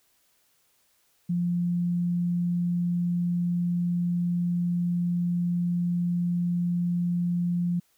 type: tone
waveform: sine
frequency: 174.61 Hz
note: F3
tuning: in tune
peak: -23 dBFS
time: 1.29-7.8 s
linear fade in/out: 10 ms
effects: white hiss -67 dBFS RMS until 7.97 s